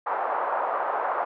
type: band-pass noise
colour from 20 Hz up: pink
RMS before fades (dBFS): -27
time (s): 0.06-1.25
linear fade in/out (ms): 10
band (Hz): 620 to 1200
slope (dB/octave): 24
effects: none